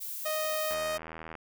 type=noise; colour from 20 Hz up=violet; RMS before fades=-38 dBFS; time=0-0.75 s; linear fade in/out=20 ms
type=tone; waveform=sawtooth; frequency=622 Hz; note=D#5; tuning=1 cent flat; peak=-26 dBFS; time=0.25-0.98 s; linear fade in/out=10 ms
type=click train; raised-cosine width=0.5 ms; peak=-26 dBFS; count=53; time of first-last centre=0.71-1.353 s; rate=80.9 Hz
effects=none